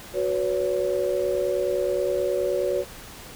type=chord; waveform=sine; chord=F# suspended fourth; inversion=none; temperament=equal with one note detuned; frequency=370 / 493.9 / 563.4 Hz; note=F#4 / B4 / C#5; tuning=0 / 0 / +28 cents; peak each=-26 / -27 / -25 dBFS; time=0.13-2.85 s; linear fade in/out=50 ms; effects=pink hiss -42 dBFS RMS until 3.35 s